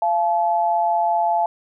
sine tone pair together, 687 / 862 Hz, F5 / A5, -29 / -36 cents, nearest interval major third, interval 393 cents, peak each -19 dBFS, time 0.02-1.46 s, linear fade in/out 2 ms, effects none

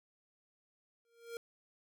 square tone with exponential growth, 466.2 Hz, A#4, in tune, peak -39 dBFS, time 1.05-1.37 s, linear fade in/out 1 ms, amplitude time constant 68 ms, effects none

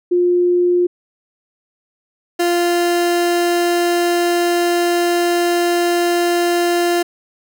sine / 30% pulse tone pair in turn, 354.3 / 347.6 Hz, F4 / F4, +25 / -8 cents, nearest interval unison, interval 33 cents, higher first, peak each -11 dBFS, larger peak neither, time 0.11-0.87 / 2.39-7.03 s, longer second, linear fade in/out 10 ms, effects none

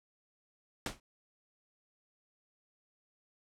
pink noise with exponential decay, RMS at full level -31 dBFS, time 0.86-1 s, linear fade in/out 2 ms, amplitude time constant 30 ms, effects low-pass 9000 Hz 12 dB/octave

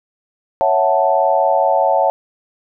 sine chord, F# minor seventh, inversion second, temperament equal, 554.4 / 659.3 / 740 / 880 Hz, C#5 / E5 / F#5 / A5, 0 / 0 / 0 / 0 cents, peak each -17 dBFS, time 0.61-2.1 s, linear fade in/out 0 ms, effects none

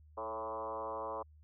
sine tone with frequency modulation, 780 Hz, G5, 9 cents flat, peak -37 dBFS, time 0.17-1.23 s, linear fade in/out 10 ms, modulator 114 Hz, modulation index 3.1, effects added 76 Hz sine -57 dBFS peak until 1.43 s

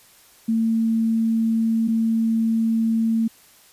sine tone pair in turn, 225.5 / 225.5 Hz, A3 / A3, +43 / +43 cents, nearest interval unison, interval 0 cents, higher neither, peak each -17 dBFS, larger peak neither, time 0.48-1.88 / 1.88-3.28 s, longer neither, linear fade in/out 10 ms, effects white hiss -52 dBFS RMS until 3.72 s + resampled to 32000 Hz

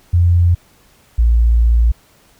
sine tone pair in turn, 86.9 / 57.67 Hz, F2 / A#1, -8 / -18 cents, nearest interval perfect fifth, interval 710 cents, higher first, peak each -8 dBFS, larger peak neither, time 0.13-0.55 / 1.18-1.92 s, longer second, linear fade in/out 10 ms, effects pink hiss -51 dBFS RMS until 2.39 s

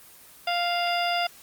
harmonic tone, 698.5 Hz, F5, in tune, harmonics 1 / 2 / 3 / 4 / 5 / 7, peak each -25 / -32 / -33 / -31 / -35 / -34 dBFS, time 0.47-1.27 s, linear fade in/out 5 ms, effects white hiss -50 dBFS RMS until 1.42 s + Opus 24 kbps

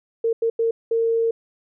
sine tone bursts at uneven times, 457.1 Hz, A#4, 34 cents flat, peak -17 dBFS, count 4, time 0.24-0.33 / 0.42-0.5 / 0.59-0.71 / 0.91-1.31 s, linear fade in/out 5 ms, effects none

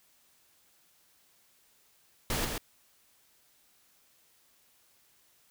pink noise with echo, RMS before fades -31 dBFS, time 2.3-2.45 s, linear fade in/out 2 ms, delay 130 ms, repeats 1, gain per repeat -4 dB, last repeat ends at 2.58 s, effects white hiss -66 dBFS RMS until 5.5 s

